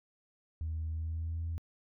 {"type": "tone with pitch glide", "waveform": "sine", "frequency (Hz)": [79.8, 82.9], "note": ["D#2", "E2"], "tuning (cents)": [44, 10], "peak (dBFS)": -32, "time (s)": [0.61, 1.58], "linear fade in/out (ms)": 0, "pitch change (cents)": 66, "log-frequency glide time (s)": [0.9, 1.45], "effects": ["tanh soft clip ceiling -30 dBFS"]}